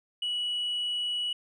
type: tone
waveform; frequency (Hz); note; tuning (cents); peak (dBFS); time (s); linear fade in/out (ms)
sine; 2935; F#7; -15; -26; 0.22-1.33; 5
effects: tanh soft clip ceiling -26 dBFS